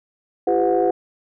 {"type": "tone cluster", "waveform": "sine", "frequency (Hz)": [342.5, 396.2, 505, 729], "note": ["F4", "G4", "B4", "F#5"], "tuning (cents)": [-34, 18, 39, -26], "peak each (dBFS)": -20, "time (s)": [0.47, 0.91], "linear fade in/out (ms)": 5, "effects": ["tanh soft clip ceiling -8 dBFS"]}